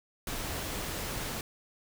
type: noise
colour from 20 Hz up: pink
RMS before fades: -36 dBFS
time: 0.27-1.41 s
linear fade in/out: 2 ms
effects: none